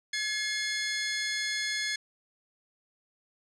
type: tone pair together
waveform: 20% pulse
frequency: 1700 / 2142 Hz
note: G#6 / C7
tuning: +40 / +40 cents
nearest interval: major third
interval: 400 cents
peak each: -27 dBFS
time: 0.13-1.96 s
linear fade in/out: 5 ms
effects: resampled to 22050 Hz + 9-bit